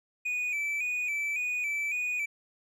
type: tone with vibrato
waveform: triangle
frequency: 2393 Hz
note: D7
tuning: 32 cents sharp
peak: -27 dBFS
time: 0.25-2.26 s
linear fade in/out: 10 ms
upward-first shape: square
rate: 1.8 Hz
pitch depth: 55 cents each way
effects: none